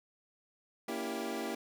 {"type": "chord", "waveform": "25% pulse", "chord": "A# diminished seventh", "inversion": "none", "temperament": "equal with one note detuned", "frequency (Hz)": [233.1, 282.8, 329.6, 392], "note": ["A#3", "C#4", "E4", "G4"], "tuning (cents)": [0, 35, 0, 0], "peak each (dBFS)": [-37, -39, -37, -37], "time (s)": [0.88, 1.55], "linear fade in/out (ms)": 5, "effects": []}